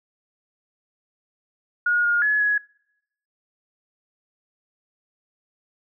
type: tone with pitch steps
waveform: sine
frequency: 1439 / 1423 / 1699 / 1678 Hz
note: F#6 / F6 / G#6 / G#6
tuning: -49 / +32 / +39 / +17 cents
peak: -17 dBFS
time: 1.86-2.58 s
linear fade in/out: 5 ms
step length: 180 ms
effects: noise-tail reverb RT60 0.8 s tail -25 dB re dry